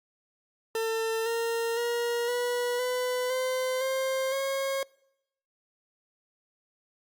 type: tone with pitch steps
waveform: 40% pulse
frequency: 448.9 / 461.3 / 473.9 / 487 / 500.4 / 514.2 / 528.3 / 542.9 Hz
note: A4 / A#4 / A#4 / B4 / B4 / C5 / C5 / C#5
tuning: +35 / -18 / +28 / -24 / +23 / -30 / +17 / -36 cents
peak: -26 dBFS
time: 0.75-4.83 s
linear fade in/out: 2 ms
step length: 510 ms
effects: noise-tail reverb RT60 0.8 s tail -24 dB re dry + Opus 48 kbps